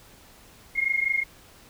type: tone pair together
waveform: sine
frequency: 2131 / 2156 Hz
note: C7 / C#7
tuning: +31 / -49 cents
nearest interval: unison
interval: 20 cents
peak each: -25 dBFS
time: 0.75-1.24 s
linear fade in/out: 20 ms
effects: pink hiss -52 dBFS RMS until 1.69 s